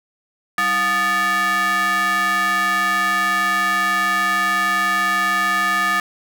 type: ring-modulated tone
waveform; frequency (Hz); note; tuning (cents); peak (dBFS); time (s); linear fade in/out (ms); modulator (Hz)
square; 259.2; C4; -16; -14; 0.58-6; 2; 1490
effects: none